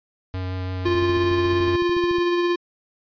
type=tone with vibrato; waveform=square; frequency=92.5 Hz; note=F#2; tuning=in tune; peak=-26 dBFS; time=0.34-1.76 s; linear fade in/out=0 ms; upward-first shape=triangle; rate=6 Hz; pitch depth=11 cents each way
type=tone with tremolo; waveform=square; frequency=349.2 Hz; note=F4; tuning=in tune; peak=-18 dBFS; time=0.85-2.56 s; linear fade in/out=10 ms; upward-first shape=sine; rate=17 Hz; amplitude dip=25%
type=click train; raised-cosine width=5 ms; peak=-24 dBFS; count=19; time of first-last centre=0.88-2.184 s; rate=13.8 Hz
effects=resampled to 11025 Hz